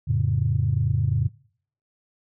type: chord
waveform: sine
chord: F augmented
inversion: none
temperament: equal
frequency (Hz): 87.31 / 110 / 138.59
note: F2 / A2 / C#3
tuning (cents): 0 / 0 / 0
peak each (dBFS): -25 / -22 / -23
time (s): 0.07-1.29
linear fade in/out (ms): 20
effects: noise-tail reverb RT60 0.6 s tail -24 dB re dry + tanh soft clip ceiling -10 dBFS